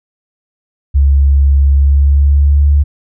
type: tone with pitch glide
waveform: sine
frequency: 69.5 to 72.08 Hz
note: C#2 to D2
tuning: +5 to -32 cents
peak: -5 dBFS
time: 0.94-2.84 s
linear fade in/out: 20 ms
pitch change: +63 cents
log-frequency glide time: 1.75-2.7 s
effects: none